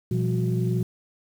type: tone cluster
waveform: sine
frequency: 121 / 172.6 / 193.9 / 366.7 Hz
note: B2 / F3 / G3 / F#4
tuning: -35 / -20 / -19 / -15 cents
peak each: -23 / -26 / -31 / -30 dBFS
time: 0.11-0.83 s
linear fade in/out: 5 ms
effects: tanh soft clip ceiling -13 dBFS + 8-bit